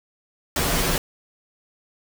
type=noise with comb filter; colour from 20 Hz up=pink; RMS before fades=-22 dBFS; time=0.56-0.98 s; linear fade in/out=2 ms; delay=9.4 ms; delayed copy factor=-0.9; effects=none